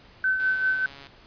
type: tone with tremolo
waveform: sine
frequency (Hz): 1526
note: G6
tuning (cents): -47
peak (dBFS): -19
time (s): 0.24-0.86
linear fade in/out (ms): 2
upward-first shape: sine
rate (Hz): 5.1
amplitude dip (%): 50
type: click train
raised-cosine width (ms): 0.2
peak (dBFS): -27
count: 94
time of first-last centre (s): 0.4-1.069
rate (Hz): 139
effects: pink hiss -52 dBFS RMS until 1.26 s + resampled to 11025 Hz